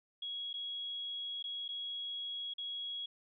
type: tone with dropouts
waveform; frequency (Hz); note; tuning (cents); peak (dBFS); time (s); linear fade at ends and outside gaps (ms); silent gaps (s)
sine; 3322; G#7; 0; -38; 0.22-3.06; 5; 0.531-0.539 / 1.427-1.44 / 1.681-1.688 / 2.538-2.581
effects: none